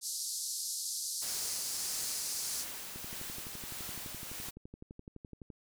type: band-pass noise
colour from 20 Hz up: pink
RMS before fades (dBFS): -38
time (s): 0.01-2.66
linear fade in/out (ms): 50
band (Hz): 4400 to 12000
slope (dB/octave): 48
type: noise with tremolo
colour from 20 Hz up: white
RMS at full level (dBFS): -42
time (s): 1.21-4.51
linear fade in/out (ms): 20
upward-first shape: sine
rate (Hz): 1.6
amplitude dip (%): 25
type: click train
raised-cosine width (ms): 3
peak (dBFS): -34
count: 31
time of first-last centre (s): 2.96-5.502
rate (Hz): 11.8
effects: none